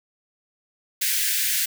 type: high-pass noise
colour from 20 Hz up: white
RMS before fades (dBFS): -23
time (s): 1.01-1.66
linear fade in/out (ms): 10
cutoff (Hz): 1500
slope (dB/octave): 96
effects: none

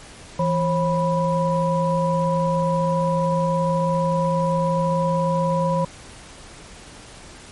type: tone cluster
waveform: sine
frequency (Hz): 166 / 539 / 984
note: E3 / C#5 / B5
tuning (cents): +12 / -49 / -7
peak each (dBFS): -21 / -22 / -23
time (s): 0.39-5.85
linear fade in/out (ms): 5
effects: pink hiss -42 dBFS RMS until 7.51 s + MP3 48 kbps

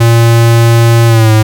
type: tone with pitch glide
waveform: square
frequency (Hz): 116.1 to 108.95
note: A#2 to A2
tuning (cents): -7 to -17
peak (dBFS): -4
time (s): 0-1.43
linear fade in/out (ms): 10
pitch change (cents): -110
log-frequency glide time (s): 1.07-1.32
effects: none

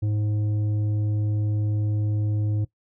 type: tone with tanh clipping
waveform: triangle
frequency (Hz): 105.3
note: G#2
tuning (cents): +24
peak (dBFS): -23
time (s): 0.02-2.65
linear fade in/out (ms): 10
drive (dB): 12
effects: noise-tail reverb RT60 0.1 s tail -18 dB re dry

